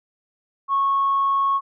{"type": "tone", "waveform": "sine", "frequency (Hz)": 1100, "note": "C#6", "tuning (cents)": -14, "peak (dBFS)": -16, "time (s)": [0.68, 1.61], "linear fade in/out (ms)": 50, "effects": ["tanh soft clip ceiling -12 dBFS"]}